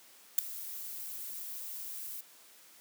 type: noise with ADSR envelope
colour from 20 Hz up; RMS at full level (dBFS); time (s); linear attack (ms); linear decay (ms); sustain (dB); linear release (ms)
violet; -20; 0.38-2.21; 8; 3; -22; 6
effects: white hiss -58 dBFS RMS until 2.8 s + high-pass 200 Hz 12 dB/octave